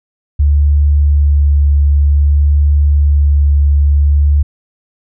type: tone with vibrato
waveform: sine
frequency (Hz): 72.3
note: D2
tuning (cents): -27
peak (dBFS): -6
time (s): 0.39-4.43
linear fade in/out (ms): 10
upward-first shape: sine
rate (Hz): 0.54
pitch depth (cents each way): 12
effects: none